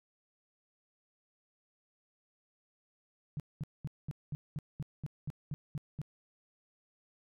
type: tone bursts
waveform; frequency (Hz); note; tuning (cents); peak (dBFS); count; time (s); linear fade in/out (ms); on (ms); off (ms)
sine; 147; D3; +2; -34; 12; 3.37-6.016; 0; 28; 210
effects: none